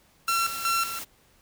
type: noise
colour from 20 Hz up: white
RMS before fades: -37 dBFS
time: 0.27-1.05 s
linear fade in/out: 20 ms
type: tone with tremolo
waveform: sawtooth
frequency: 1356 Hz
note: E6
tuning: 49 cents sharp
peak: -19 dBFS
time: 0.28-0.99 s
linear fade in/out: 2 ms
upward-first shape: square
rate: 2.7 Hz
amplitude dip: 70%
effects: pink hiss -61 dBFS RMS until 1.41 s